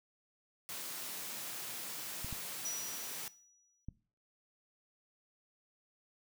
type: high-pass noise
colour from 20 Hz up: white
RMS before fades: -43 dBFS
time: 0.69-3.28 s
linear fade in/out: 0 ms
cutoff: 110 Hz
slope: 96 dB/octave
type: clicks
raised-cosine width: 5 ms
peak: -30 dBFS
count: 3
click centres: 2.246 / 2.327 / 3.886 s
type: tone with exponential decay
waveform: sine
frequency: 5850 Hz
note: F#8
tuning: 21 cents flat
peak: -36 dBFS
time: 2.65-3.85 s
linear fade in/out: 2 ms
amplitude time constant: 260 ms
effects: noise-tail reverb RT60 0.4 s tail -20 dB re dry